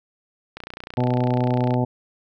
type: click train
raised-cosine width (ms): 0.3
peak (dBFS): -18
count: 36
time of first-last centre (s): 0.57-1.741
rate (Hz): 29.9
type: harmonic tone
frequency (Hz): 124.3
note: B2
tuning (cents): +12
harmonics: 1 / 2 / 3 / 4 / 5 / 6 / 7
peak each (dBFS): -21 / -23 / -29 / -30 / -29 / -32 / -30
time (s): 0.97-1.85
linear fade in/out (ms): 10
effects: none